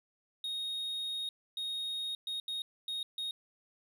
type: tone bursts at uneven times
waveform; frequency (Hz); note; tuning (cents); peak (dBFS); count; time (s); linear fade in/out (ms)
triangle; 3731; A#7; +1; -33; 6; 0.44-1.29 / 1.57-2.15 / 2.27-2.4 / 2.48-2.62 / 2.88-3.03 / 3.18-3.31; 2
effects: none